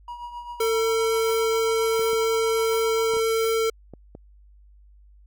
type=tone with tremolo; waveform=triangle; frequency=960 Hz; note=B5; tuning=49 cents flat; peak=-29 dBFS; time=0.08-3.2 s; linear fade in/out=2 ms; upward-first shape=triangle; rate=7.6 Hz; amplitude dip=65%
type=tone; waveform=square; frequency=449.3 Hz; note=A4; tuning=36 cents sharp; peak=-21 dBFS; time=0.6-3.7 s; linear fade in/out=5 ms
type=clicks; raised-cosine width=2 ms; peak=-26 dBFS; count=6; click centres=1.994 / 2.132 / 3.137 / 3.168 / 3.937 / 4.151 s
effects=added 50 Hz sine -49 dBFS peak until 5.26 s